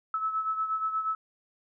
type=beating tone pair; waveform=sine; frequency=1300 / 1308.4 Hz; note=E6 / E6; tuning=-24 / -13 cents; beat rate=8.4 Hz; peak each=-28 / -35 dBFS; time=0.14-1.15 s; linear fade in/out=2 ms; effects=none